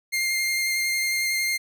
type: tone with vibrato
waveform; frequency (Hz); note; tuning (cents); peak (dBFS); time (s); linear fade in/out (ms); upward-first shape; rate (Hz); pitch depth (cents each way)
sawtooth; 2112; C7; +16; -19; 0.12-1.58; 20; sine; 11; 11
effects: none